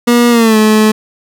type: tone with pitch glide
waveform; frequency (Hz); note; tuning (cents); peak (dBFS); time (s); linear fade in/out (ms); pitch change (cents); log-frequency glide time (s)
30% pulse; 239.4 to 215.8; A#3 to A3; +46 to -33; -3; 0.07-0.92; 10; -179; 0.3-0.57
effects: none